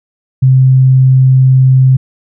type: tone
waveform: sine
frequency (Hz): 130.81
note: C3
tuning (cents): 0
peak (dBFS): -3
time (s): 0.42-1.97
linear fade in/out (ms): 10
effects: none